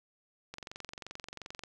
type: click train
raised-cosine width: 0.2 ms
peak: -25 dBFS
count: 26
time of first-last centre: 0.54-1.636 s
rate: 22.8 Hz
effects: none

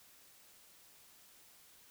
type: silence
effects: white hiss -62 dBFS RMS until 1.9 s

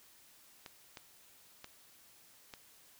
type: clicks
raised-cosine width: 0.2 ms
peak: -29 dBFS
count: 4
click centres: 0.662 / 0.972 / 1.644 / 2.538 s
effects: white hiss -62 dBFS RMS until 2.99 s

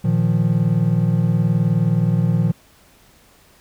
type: chord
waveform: triangle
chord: Bb suspended fourth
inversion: none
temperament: equal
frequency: 116.54 / 155.56 / 174.61 Hz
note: Bb2 / Eb3 / F3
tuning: 0 / 0 / 0 cents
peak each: -17 dBFS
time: 0.04-2.52 s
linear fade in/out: 10 ms
effects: pink hiss -52 dBFS RMS until 3.6 s

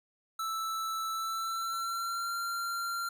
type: tone with pitch glide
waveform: square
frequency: 1318.5 to 1378.5 Hz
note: E6 to F6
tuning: 0 to -23 cents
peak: -33 dBFS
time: 0.39-3.09 s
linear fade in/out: 5 ms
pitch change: +77 cents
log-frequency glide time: 1.11-2.34 s
effects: none

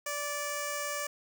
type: tone with notch filter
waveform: 5% pulse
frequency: 582 Hz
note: D5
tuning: 16 cents flat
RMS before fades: -35 dBFS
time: 0.06-1.07 s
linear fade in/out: 5 ms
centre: 3800 Hz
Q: 0.7
effects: none

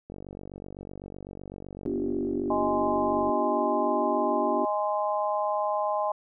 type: click train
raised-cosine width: 2 ms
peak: -27 dBFS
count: 154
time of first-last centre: 0.1-3.294 s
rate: 47.9 Hz
type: chord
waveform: sine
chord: G dominant seventh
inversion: first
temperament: equal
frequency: 246.9 / 293.7 / 349.2 / 392 Hz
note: B3 / D4 / F4 / G4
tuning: 0 / 0 / 0 / 0 cents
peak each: -32 dBFS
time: 1.86-4.65 s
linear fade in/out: 0 ms
type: harmonic tone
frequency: 207.7 Hz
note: G#3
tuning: in tune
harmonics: 3 / 4 / 5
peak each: -28 / -29 / -30 dBFS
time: 2.5-6.12 s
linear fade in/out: 5 ms
effects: none

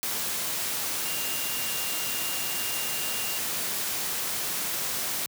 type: tone in noise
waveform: sine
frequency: 2798 Hz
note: F7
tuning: 3 cents sharp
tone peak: -37 dBFS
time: 1.05-3.38 s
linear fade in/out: 0 ms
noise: white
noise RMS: -30 dBFS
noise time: 0.03-5.26 s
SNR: -10 dB
effects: high-pass 100 Hz 12 dB/octave

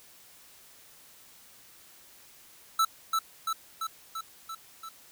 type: tone with echo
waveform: square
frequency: 1318.5 Hz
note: E6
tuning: in tune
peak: -22 dBFS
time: 2.79-2.85 s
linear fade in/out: 5 ms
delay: 340 ms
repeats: 6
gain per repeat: -3 dB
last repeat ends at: 4.89 s
effects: white hiss -55 dBFS RMS until 5.11 s

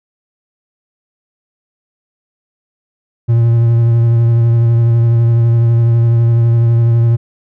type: tone with vibrato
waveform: triangle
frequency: 116.54 Hz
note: A#2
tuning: in tune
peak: -5 dBFS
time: 3.28-7.17 s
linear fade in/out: 20 ms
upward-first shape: triangle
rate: 12 Hz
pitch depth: 24 cents each way
effects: none

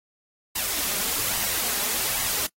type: noise with flanger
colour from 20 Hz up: white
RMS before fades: -26 dBFS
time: 0.55-2.47 s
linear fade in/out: 10 ms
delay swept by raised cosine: 1 to 5 ms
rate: 1.2 Hz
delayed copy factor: +0.5
effects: noise-tail reverb RT60 0.1 s tail -26 dB re dry + AAC 48 kbps

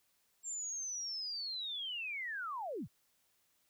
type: linear sweep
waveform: sine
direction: down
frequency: 7459 to 65.6 Hz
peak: -38 dBFS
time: 0.43-2.88 s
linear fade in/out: 50 ms
effects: white hiss -75 dBFS RMS until 3.69 s

